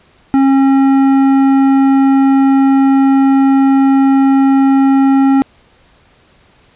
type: tone with tanh clipping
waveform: sine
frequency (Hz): 271.1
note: C#4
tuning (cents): -38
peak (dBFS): -8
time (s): 0.34-5.42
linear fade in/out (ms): 0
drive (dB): 12
effects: pink hiss -49 dBFS RMS until 6.75 s + resampled to 8000 Hz